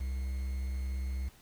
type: tone with quantisation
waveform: triangle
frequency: 65.41 Hz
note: C2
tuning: in tune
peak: -30 dBFS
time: 0-1.29 s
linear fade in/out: 10 ms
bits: 9
effects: pink hiss -60 dBFS RMS until 1.41 s